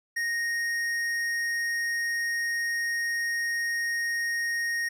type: tone with tanh clipping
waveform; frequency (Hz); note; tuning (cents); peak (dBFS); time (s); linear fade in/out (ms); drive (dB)
sine; 1863; A#6; -2; -28; 0.16-4.89; 10; 13
effects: none